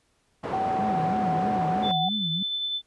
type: band-pass noise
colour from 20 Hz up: white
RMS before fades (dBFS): -32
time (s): 0.43-1.92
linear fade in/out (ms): 10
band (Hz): 110 to 710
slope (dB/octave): 12
type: tone with pitch glide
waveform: sine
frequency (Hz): 762 to 744.6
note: G5 to F#5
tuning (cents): -49 to +11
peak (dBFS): -24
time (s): 0.53-2.09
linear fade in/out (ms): 5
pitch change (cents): -40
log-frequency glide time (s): 0.64-1.28
type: tone with vibrato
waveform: sine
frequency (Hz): 185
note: F#3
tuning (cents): 0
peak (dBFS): -28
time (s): 0.78-2.43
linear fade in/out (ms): 5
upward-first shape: sine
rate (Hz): 3.1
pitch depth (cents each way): 260
type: tone with tremolo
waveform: sine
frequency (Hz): 3520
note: A7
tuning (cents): 0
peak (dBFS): -25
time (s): 1.82-2.82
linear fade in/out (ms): 50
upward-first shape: triangle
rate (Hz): 10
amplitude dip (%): 30
effects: pink hiss -68 dBFS RMS until 2.86 s + resampled to 24000 Hz